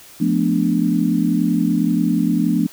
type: chord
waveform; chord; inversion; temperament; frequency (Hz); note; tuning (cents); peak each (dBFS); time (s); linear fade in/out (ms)
sine; B half-diminished seventh; second; equal with one note detuned; 174.61 / 216.5 / 246.9 / 293.7; F3 / A3 / B3 / D4; 0 / -28 / 0 / 0; -20; 0.2-2.67; 10
effects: white hiss -43 dBFS RMS until 2.72 s